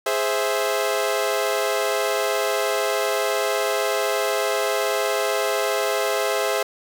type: chord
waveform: sawtooth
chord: Ab augmented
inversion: none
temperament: equal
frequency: 415.3 / 523.3 / 659.3 Hz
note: Ab4 / C5 / E5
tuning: 0 / 0 / 0 cents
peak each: -21 dBFS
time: 0.06-6.63 s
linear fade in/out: 5 ms
effects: none